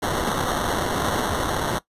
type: noise with sample-and-hold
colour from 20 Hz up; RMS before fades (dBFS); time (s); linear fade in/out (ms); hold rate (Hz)
white; -24; 0.02-1.79; 10; 2450
effects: noise-tail reverb RT60 0.1 s tail -17 dB re dry + resampled to 32000 Hz